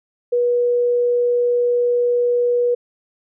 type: tone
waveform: sine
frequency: 484.6 Hz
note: B4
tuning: 33 cents flat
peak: -14 dBFS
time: 0.32-2.75 s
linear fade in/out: 10 ms
effects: none